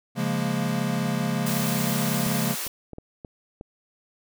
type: chord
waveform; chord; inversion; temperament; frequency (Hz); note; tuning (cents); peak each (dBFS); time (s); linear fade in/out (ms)
square; Bb minor seventh; first; equal; 138.59 / 174.61 / 207.7 / 233.1; Db3 / F3 / Ab3 / Bb3; 0 / 0 / 0 / 0; -30; 0.15-2.56; 50
type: high-pass noise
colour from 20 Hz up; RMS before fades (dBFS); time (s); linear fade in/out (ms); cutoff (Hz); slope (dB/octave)
white; -31; 1.46-2.68; 5; 330; 24
type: clicks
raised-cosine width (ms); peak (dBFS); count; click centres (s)
2; -25; 6; 2.264 / 2.667 / 2.933 / 2.984 / 3.248 / 3.611
effects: none